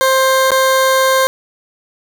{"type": "tone with dropouts", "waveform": "20% pulse", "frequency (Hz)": 527, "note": "C5", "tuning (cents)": 12, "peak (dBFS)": -5, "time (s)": [0.01, 1.27], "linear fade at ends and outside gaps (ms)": 0, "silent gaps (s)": [0.506, 0.517], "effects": []}